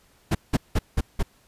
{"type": "noise bursts", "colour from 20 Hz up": "brown", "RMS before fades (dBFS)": -19, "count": 5, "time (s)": [0.31, 1.23], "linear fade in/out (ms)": 10, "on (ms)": 40, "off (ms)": 180, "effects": ["pink hiss -60 dBFS RMS until 1.47 s", "resampled to 32000 Hz"]}